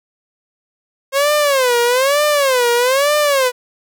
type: tone with vibrato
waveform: sawtooth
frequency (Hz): 533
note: C5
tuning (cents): +32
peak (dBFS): -8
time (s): 1.12-3.52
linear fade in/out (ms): 50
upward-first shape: sine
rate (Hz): 1.1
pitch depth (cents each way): 200
effects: none